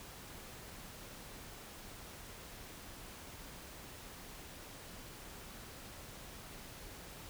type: silence
effects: pink hiss -51 dBFS RMS until 7.29 s